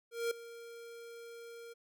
square tone with ADSR envelope, 466.2 Hz, A#4, in tune, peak -31 dBFS, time 0.11-1.74 s, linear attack 200 ms, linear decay 5 ms, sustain -17 dB, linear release 18 ms, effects none

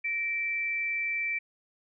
sine tone pair together, 1877 / 2334 Hz, A#6 / D7, +11 / -11 cents, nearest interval major third, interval 378 cents, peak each -39 / -28 dBFS, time 0.04-1.39 s, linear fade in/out 10 ms, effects none

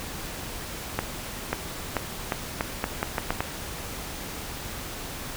accelerating click train, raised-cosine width 0.5 ms, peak -9 dBFS, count 10, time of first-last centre 0.99-3.406 s, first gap 540 ms, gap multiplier 0.81, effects pink hiss -36 dBFS RMS until 5.36 s

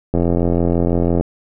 click train, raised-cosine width 2 ms, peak -4 dBFS, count 93, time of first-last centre 0.14-1.21 s, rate 86 Hz, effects none

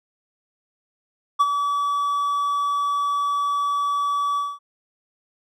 triangle tone with ADSR envelope, 1146 Hz, D6, 43 cents flat, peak -10 dBFS, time 1.39-4.59 s, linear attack 19 ms, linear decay 39 ms, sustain -8 dB, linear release 220 ms, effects none

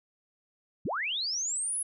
sine linear sweep, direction up, 86.7 to 10840 Hz, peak -29 dBFS, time 0.85-1.83 s, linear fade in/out 5 ms, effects none

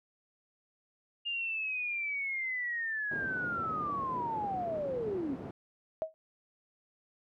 sine linear sweep, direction down, 2828 to 246.9 Hz, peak -32 dBFS, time 1.25-5.36 s, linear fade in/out 20 ms
white band-pass noise, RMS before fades -43 dBFS, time 3.11-5.51 s, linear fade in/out 2 ms, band 110 to 380 Hz, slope 12 dB/octave
sine tone with exponential decay, 637 Hz, D#5, 41 cents sharp, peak -26 dBFS, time 6.02-6.14 s, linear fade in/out 0 ms, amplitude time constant 25 ms
effects none

